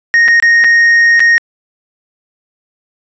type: tone with dropouts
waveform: triangle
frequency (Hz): 1861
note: A#6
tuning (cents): -3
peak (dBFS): -3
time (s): 0.14-1.38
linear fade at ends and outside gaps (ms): 0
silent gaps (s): 0.28-0.284 / 0.4-0.425 / 0.64-0.644 / 1.195-1.203
effects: resampled to 16000 Hz